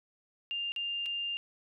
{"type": "tone with dropouts", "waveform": "sine", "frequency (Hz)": 2800, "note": "F7", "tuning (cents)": 4, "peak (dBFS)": -32, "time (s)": [0.51, 1.37], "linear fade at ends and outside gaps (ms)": 0, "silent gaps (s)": [[0.72, 0.762], [1.059, 1.062]], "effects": []}